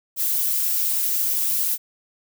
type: noise with flanger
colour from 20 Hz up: violet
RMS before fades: -22 dBFS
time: 0.16-1.78 s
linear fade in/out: 50 ms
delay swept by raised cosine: 1.8 to 6.9 ms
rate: 1.7 Hz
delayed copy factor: -0.6
effects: none